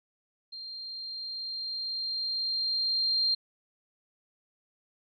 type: tone with level ramp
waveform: sine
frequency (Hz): 4186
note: C8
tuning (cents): 0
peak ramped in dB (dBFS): -39 to -23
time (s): 0.52-3.35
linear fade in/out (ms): 10
effects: none